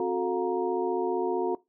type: tone cluster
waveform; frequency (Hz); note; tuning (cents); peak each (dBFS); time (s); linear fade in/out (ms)
sine; 265.1 / 364.8 / 440.1 / 713 / 937; C4 / F#4 / A4 / F5 / A#5; +23 / -24 / 0 / +36 / +9; -36 / -27 / -31 / -36 / -34; 0-1.55; 2
effects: noise-tail reverb RT60 0.2 s tail -20 dB re dry